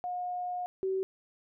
sine tone pair in turn, 719 / 380.9 Hz, F#5 / G4, -50 / -50 cents, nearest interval major seventh, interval 1100 cents, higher first, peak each -32 / -28 dBFS, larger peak second, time 0.04-0.66 / 0.83-1.03 s, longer first, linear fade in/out 0 ms, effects none

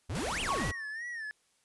square exponential two-way sweep, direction up then down, 69.3 to 3313 to 69.3 Hz, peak -34 dBFS, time 0.09-0.72 s, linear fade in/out 10 ms, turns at 0.41 s
pink noise, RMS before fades -38 dBFS, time 0.15-0.71 s, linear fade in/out 2 ms
sine tone with exponential decay, 1108.7 Hz, C#6, in tune, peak -26 dBFS, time 0.49-0.91 s, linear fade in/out 0 ms, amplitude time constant 91 ms
triangle tone with vibrato, 1822 Hz, A#6, 40 cents flat, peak -35 dBFS, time 0.58-1.31 s, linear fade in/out 0 ms, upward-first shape sine, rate 2.5 Hz, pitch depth 110 cents each way
effects white hiss -71 dBFS RMS until 1.64 s + resampled to 24000 Hz

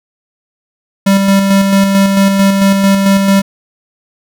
square tone with tremolo, 196.1 Hz, G3, 1 cent sharp, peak -6 dBFS, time 1.06-3.42 s, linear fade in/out 10 ms, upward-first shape square, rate 4.5 Hz, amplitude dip 35%, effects none

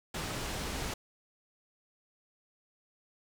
pink low-pass noise, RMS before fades -37 dBFS, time 0.14-0.94 s, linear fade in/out 5 ms, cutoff 9000 Hz, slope 12 dB/octave, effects none

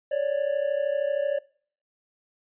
triangle tone pair together, 554.3 / 587.3 Hz, C#5 / D5, 0 / 0 cents, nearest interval minor second, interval 100 cents, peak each -24 dBFS, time 0.11-1.39 s, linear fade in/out 10 ms, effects noise-tail reverb RT60 0.5 s tail -22 dB re dry + resampled to 8000 Hz

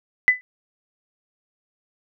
sine tone with exponential decay, 2002 Hz, B6, 23 cents sharp, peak -7 dBFS, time 0.28-0.41 s, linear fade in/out 0 ms, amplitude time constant 28 ms, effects none

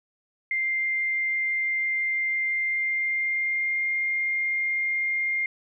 sine tone with pitch glide, 2098 to 2116 Hz, C7 to C7, +4 to +19 cents, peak -23 dBFS, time 0.51-5.46 s, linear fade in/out 2 ms, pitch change +15 cents, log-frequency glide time 2.49-3.89 s, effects none

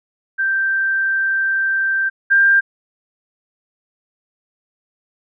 sine tone pair in turn, 1568 / 1590.8 Hz, G6 / G6, 0 / +25 cents, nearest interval unison, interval 25 cents, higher second, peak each -15 / -9 dBFS, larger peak second, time 0.38-2.1 / 2.3-2.61 s, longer first, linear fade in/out 20 ms, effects none

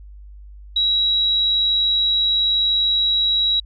sine tone, 3873 Hz, B7, 35 cents flat, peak -15 dBFS, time 0.76-3.6 s, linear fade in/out 5 ms, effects added 50 Hz sine -37 dBFS peak until 3.65 s

